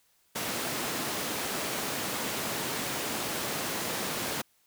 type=high-pass noise; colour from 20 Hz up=pink; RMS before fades=-33 dBFS; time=0.35-4.42 s; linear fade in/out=10 ms; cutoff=200 Hz; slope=12 dB/octave; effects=white hiss -68 dBFS RMS until 4.66 s